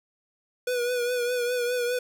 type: tone with vibrato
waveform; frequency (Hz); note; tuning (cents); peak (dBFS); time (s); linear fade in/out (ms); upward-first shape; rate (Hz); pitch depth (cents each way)
square; 489.1; B4; -17; -25; 0.67-1.99; 5; triangle; 4.9; 48
effects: 9-bit